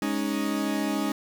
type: chord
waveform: 40% pulse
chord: Ab suspended fourth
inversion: none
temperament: equal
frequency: 207.7 / 277.2 / 311.1 Hz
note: Ab3 / Db4 / Eb4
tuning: 0 / 0 / 0 cents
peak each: -29 dBFS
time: 0.02-1.12 s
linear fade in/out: 2 ms
effects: 9-bit